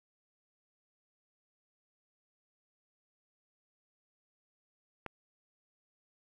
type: click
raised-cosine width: 0.5 ms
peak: -24 dBFS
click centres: 5.063 s
effects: 10-bit